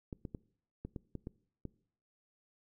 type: clicks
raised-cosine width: 3 ms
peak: -28 dBFS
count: 8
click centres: 0.128 / 0.252 / 0.348 / 0.85 / 0.962 / 1.153 / 1.271 / 1.653 s
effects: noise-tail reverb RT60 0.6 s tail -22 dB re dry